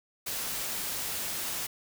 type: noise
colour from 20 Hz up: white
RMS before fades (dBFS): -34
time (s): 0.26-1.67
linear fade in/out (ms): 10
effects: none